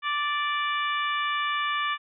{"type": "harmonic tone", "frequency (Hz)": 586, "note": "D5", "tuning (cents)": -4, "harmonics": [2, 3, 4, 5, 6], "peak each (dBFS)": [-27, -31, -33, -35, -37], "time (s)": [0.02, 1.98], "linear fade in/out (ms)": 50, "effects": []}